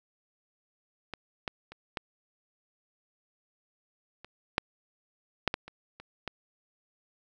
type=clicks; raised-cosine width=0.3 ms; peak=-21 / -16 / -29 / -16 / -29 / -8 / -8 / -13 / -28 / -29 / -18 dBFS; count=11; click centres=1.137 / 1.478 / 1.72 / 1.972 / 4.246 / 4.581 / 5.477 / 5.541 / 5.68 / 6 / 6.277 s; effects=none